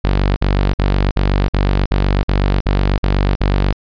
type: tone bursts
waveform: sawtooth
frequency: 48.24 Hz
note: G1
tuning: 27 cents flat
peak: -8 dBFS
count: 10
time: 0.04-3.726 s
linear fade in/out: 0 ms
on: 320 ms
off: 54 ms
effects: resampled to 11025 Hz